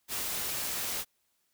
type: noise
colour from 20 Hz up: white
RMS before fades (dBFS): -34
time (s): 0.08-1.05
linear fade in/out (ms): 50
effects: white hiss -75 dBFS RMS until 1.53 s